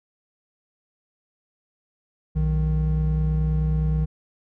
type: tone pair together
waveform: triangle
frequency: 61.7 / 155.56 Hz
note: B1 / D#3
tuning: -1 / 0 cents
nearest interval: octave + major third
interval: 1601 cents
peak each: -20 dBFS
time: 2.35-4.06 s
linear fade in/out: 20 ms
effects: none